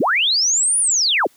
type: linear two-way sweep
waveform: sine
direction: up then down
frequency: 160.1 to 9870 to 231 Hz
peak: -14 dBFS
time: 0-1.27 s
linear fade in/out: 5 ms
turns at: 0.79 s
effects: white hiss -55 dBFS RMS until 1.36 s + high-pass 80 Hz 12 dB/octave